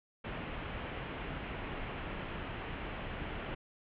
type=low-pass noise; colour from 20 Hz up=pink; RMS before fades=-41 dBFS; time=0.24-3.55 s; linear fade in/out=10 ms; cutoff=3100 Hz; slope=48 dB/octave; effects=none